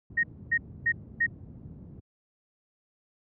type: low-pass noise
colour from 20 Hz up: pink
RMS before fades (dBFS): -41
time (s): 0.1-2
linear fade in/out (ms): 5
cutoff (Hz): 170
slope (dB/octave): 12
type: tone bursts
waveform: sine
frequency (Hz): 1865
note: A#6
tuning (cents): 0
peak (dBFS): -21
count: 4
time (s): 0.17-1.266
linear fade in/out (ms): 10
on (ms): 64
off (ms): 280
effects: high-pass 100 Hz 12 dB/octave